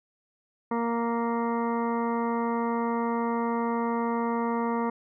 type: harmonic tone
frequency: 233.1 Hz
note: A#3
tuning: in tune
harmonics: 1 / 2 / 3 / 4 / 5 / 6 / 8 / 9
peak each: -28 / -31 / -38 / -31 / -36 / -44 / -45 / -48 dBFS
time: 0.71-4.9 s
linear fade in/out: 5 ms
effects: none